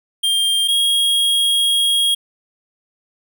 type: tone pair in turn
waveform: square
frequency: 3197 / 3277 Hz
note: G7 / G#7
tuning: +33 / -24 cents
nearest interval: unison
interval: 43 cents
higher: second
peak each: -15 / -14 dBFS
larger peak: second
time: 0.23-0.68 / 0.68-2.15 s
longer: second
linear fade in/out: 10 ms
effects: none